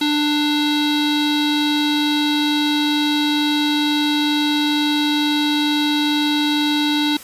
square tone with low-pass filter, 296.3 Hz, D4, 15 cents sharp, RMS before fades -18 dBFS, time 0.01-7.17 s, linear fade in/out 5 ms, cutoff 3900 Hz, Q 7, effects white hiss -38 dBFS RMS until 7.23 s + resampled to 32000 Hz

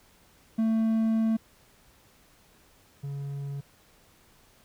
triangle tone pair in turn, 222.9 / 140.42 Hz, A3 / C#3, +23 / +23 cents, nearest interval minor sixth, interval 800 cents, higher first, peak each -20 / -30 dBFS, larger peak first, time 0.58-1.37 / 3.03-3.61 s, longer first, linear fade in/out 10 ms, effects pink hiss -60 dBFS RMS until 4.64 s

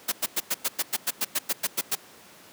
white noise bursts, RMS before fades -25 dBFS, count 14, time 0.08-1.954 s, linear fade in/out 10 ms, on 41 ms, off 100 ms, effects pink hiss -50 dBFS RMS until 2.52 s + high-pass 200 Hz 12 dB/octave

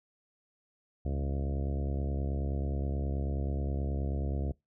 harmonic tone with a mistuned harmonic, 69.4 Hz, C#2, 3 cents sharp, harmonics 1 / 2 / 3 / 4 / 5 / 6 / 7 / 8 / 9 / 10, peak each -31 / -37 / -41 / -43 / -45 / -47 / -48 / -49 / -50 / -51 dBFS, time 1.05-4.52 s, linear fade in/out 5 ms, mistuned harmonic 1, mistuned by +81 cents, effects noise-tail reverb RT60 0.2 s tail -24 dB re dry

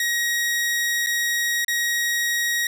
sawtooth tone with dropouts, 1892 Hz, A#6, 25 cents sharp, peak -17 dBFS, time 0-2.67 s, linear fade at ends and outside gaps 2 ms, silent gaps 1.063-1.069 / 1.647-1.681 s, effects none

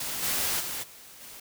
white noise with level steps, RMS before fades -33 / -28 / -34 / -49 / -45 dBFS, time 0-1.4 s, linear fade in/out 5 ms, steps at 0.22 / 0.59 / 0.82 / 1.2 s, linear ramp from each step 20 ms, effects none

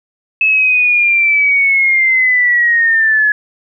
sine linear sweep, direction down, 2603 to 1693 Hz, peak -8 dBFS, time 0.41-3.32 s, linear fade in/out 2 ms, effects none

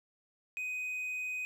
triangle tone, 2503 Hz, D#7, 10 cents sharp, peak -33 dBFS, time 0.57-1.45 s, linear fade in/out 0 ms, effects none

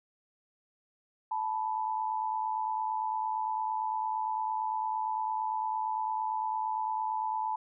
sine tone pair together, 875 / 983.8 Hz, A5 / B5, -10 / -7 cents, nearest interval major second, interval 203 cents, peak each -31 / -34 dBFS, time 1.31-7.56 s, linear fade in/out 5 ms, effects none

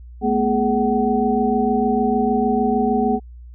sine tone cluster, 218.3 / 244.9 / 420.1 / 753 Hz, A3 / B3 / G#4 / F#5, -13 / -14 / +20 / +30 cents, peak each -21 dBFS, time 0.21-3.2 s, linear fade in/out 50 ms, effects added 60 Hz sine -36 dBFS peak until 3.54 s

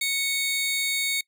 sawtooth tone pair together, 2217 / 3732 Hz, C#7 / A#7, 0 / +1 cents, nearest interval major sixth, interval 901 cents, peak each -22 / -25 dBFS, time 0.01-1.21 s, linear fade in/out 5 ms, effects noise-tail reverb RT60 0.1 s tail -24 dB re dry

